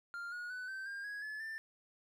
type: tone with pitch steps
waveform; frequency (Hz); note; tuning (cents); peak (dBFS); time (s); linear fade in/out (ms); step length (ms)
triangle; 1396.9 / 1446.2 / 1497.2 / 1550 / 1604.6 / 1661.2 / 1719.8 / 1780.4; F6 / F#6 / F#6 / G6 / G6 / G#6 / A6 / A6; 0 / -40 / +20 / -20 / +40 / 0 / -40 / +20; -39; 0.14-1.58; 0; 180
effects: none